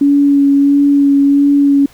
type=tone with vibrato; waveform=sine; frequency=282 Hz; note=C#4; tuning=30 cents sharp; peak=-6 dBFS; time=0.01-1.86 s; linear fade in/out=5 ms; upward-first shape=sine; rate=1.5 Hz; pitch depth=15 cents each way; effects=pink hiss -44 dBFS RMS until 1.93 s